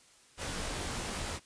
pink noise with comb filter, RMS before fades -37 dBFS, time 0.37-1.4 s, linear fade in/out 50 ms, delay 19 ms, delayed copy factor -0.65, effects white hiss -61 dBFS RMS until 1.45 s + resampled to 22050 Hz

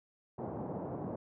pink band-pass noise, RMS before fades -40 dBFS, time 0.38-1.16 s, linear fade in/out 5 ms, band 110 to 820 Hz, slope 24 dB/octave, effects none

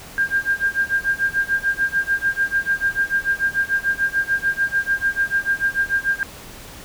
sine tone with tremolo, 1600 Hz, G6, 35 cents sharp, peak -14 dBFS, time 0.18-6.23 s, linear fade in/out 0 ms, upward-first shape sine, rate 6.8 Hz, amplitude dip 95%, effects pink hiss -39 dBFS RMS until 6.84 s

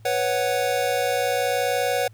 square chord, B suspended second, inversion none, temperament equal, 493.9 / 554.4 / 740 Hz, B4 / C#5 / F#5, 0 / 0 / 0 cents, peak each -26 dBFS, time 0.05-2.08 s, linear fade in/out 5 ms, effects added 109 Hz sine -45 dBFS peak until 2.13 s + pink hiss -62 dBFS RMS until 2.13 s

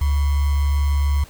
sine tone with sample-and-hold, 71.5 Hz, D2, 46 cents flat, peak -15 dBFS, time 0.01-1.24 s, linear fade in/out 5 ms, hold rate 1050 Hz, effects pink hiss -46 dBFS RMS until 1.29 s

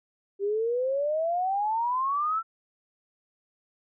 sine exponential sweep, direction up, 391 to 1354 Hz, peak -24 dBFS, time 0.39-2.43 s, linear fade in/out 50 ms, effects none

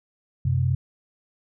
sine tone pair together, 92.69 / 130.3 Hz, F#2 / C3, +4 / -7 cents, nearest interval tritone, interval 589 cents, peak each -23 / -21 dBFS, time 0.45-0.75 s, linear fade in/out 5 ms, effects none

